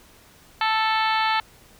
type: harmonic tone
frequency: 440 Hz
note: A4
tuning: in tune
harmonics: 2 / 3 / 4 / 5 / 6 / 7 / 8 / 9 / 10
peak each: -22 / -26 / -28 / -30 / -32 / -33 / -34 / -35 / -36 dBFS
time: 0.61-1.4 s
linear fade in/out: 2 ms
effects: pink hiss -52 dBFS RMS until 1.79 s